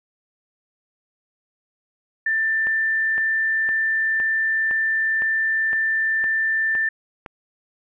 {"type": "tone", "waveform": "sine", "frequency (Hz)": 1779, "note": "A6", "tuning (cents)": 19, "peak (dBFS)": -18, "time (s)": [2.26, 6.89], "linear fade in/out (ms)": 5}
{"type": "click train", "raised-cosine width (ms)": 0.5, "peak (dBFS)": -19, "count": 10, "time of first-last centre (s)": [2.67, 7.262], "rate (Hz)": 1.96}
{"effects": []}